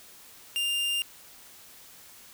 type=tone; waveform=45% pulse; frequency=2800 Hz; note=F7; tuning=4 cents sharp; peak=-26 dBFS; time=0.56-1.02 s; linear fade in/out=0 ms; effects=white hiss -51 dBFS RMS until 2.33 s